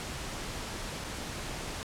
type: noise with dropouts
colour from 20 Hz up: pink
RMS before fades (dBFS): -38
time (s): 0-1.83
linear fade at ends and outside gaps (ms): 0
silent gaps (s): 1.041-1.045
effects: low-pass 9000 Hz 12 dB/octave